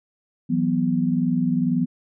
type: chord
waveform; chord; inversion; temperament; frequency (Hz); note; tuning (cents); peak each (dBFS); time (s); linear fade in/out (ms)
sine; E suspended second; none; equal; 164.81 / 185 / 246.9; E3 / F#3 / B3; 0 / 0 / 0; -24 / -24 / -21; 0.49-1.86; 20
effects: none